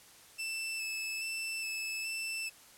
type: tone with vibrato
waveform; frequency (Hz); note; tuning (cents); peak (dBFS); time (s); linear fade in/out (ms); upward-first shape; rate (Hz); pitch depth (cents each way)
sawtooth; 2637; E7; 0; -32; 0.38-2.5; 20; square; 1.2; 15
effects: white hiss -57 dBFS RMS until 2.77 s + low-pass 12000 Hz 12 dB/octave